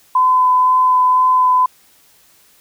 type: tone with vibrato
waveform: sine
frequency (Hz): 1013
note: B5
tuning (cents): +44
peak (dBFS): -9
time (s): 0.15-1.66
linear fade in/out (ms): 5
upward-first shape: sine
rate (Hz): 2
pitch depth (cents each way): 9
effects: white hiss -51 dBFS RMS until 2.6 s